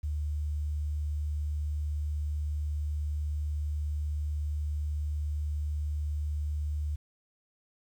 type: tone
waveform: sine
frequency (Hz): 74.7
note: D2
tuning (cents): +30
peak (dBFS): -29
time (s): 0.03-6.96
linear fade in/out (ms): 10
effects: 10-bit